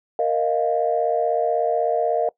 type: chord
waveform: sine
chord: Bb suspended fourth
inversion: none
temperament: equal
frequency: 466.2 / 622.3 / 698.5 Hz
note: Bb4 / Eb5 / F5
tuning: 0 / 0 / 0 cents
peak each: -22 dBFS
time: 0.19-2.29 s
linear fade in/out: 2 ms
effects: noise-tail reverb RT60 0.1 s tail -21 dB re dry + tanh soft clip ceiling -8 dBFS